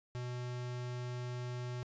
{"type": "tone", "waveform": "square", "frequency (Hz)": 123.47, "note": "B2", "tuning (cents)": 0, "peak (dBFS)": -39, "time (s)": [0.15, 1.83], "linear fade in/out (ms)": 0, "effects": ["resampled to 16000 Hz"]}